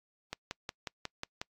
click train, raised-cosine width 0.2 ms, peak -19 dBFS, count 7, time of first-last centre 0.33-1.415 s, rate 5.53 Hz, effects noise-tail reverb RT60 0.1 s tail -26 dB re dry + AAC 64 kbps

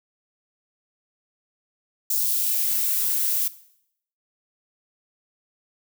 violet noise with high-pass filter sweep, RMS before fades -23 dBFS, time 2.1-3.48 s, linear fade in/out 5 ms, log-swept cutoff 5200 to 400 Hz, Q 1.2, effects noise-tail reverb RT60 0.7 s tail -17 dB re dry

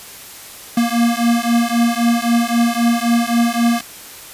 square beating tone pair, 233.1 / 236.9 Hz, A#3 / A#3, 0 / +28 cents, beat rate 3.8 Hz, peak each -17 dBFS, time 0.77-3.81 s, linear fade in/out 5 ms, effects white hiss -36 dBFS RMS until 4.33 s + resampled to 32000 Hz

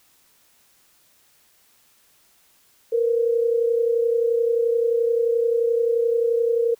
sine tone pair together, 462.4 / 493.9 Hz, A#4 / B4, -14 / 0 cents, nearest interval minor second, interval 114 cents, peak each -18 / -25 dBFS, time 2.92-6.75 s, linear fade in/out 10 ms, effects white hiss -59 dBFS RMS until 6.79 s

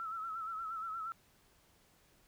sine tone with vibrato, 1318.5 Hz, E6, in tune, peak -38 dBFS, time 0-1.12 s, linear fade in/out 0 ms, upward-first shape sine, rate 8.5 Hz, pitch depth 61 cents each way, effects pink hiss -68 dBFS RMS until 2.27 s

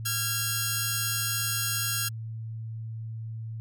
5% pulse tone pair together, 1377 / 1636 Hz, F6 / G#6, -25 / -26 cents, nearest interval minor third, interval 299 cents, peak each -18 dBFS, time 0.05-2.09 s, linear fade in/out 10 ms, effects added 112 Hz sine -33 dBFS peak until 3.6 s + MP3 64 kbps

